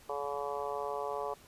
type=harmonic tone; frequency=142.7 Hz; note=D3; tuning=49 cents flat; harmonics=3 / 4 / 5 / 6 / 7 / 8; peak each=-39 / -40 / -41 / -42 / -42 / -43 dBFS; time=0.09-1.34 s; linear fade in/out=5 ms; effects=pink hiss -58 dBFS RMS until 1.47 s + resampled to 32000 Hz